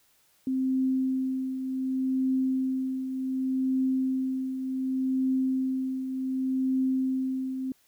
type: tone with tremolo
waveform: sine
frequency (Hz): 261.6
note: C4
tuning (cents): 0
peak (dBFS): -22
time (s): 0.47-7.72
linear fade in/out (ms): 2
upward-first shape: triangle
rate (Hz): 0.67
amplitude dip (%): 60
effects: white hiss -65 dBFS RMS until 7.87 s